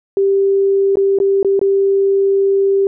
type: tone with dropouts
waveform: sine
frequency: 392.8 Hz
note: G4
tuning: 4 cents sharp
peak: -10 dBFS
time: 0.17-2.87 s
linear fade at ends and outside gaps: 1 ms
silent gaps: 0.956-0.97 / 1.187-1.201 / 1.429-1.447 / 1.593-1.614 s
effects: none